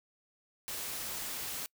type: noise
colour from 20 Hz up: white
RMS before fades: -39 dBFS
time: 0.68-1.66 s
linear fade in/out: 0 ms
effects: noise-tail reverb RT60 0.1 s tail -26 dB re dry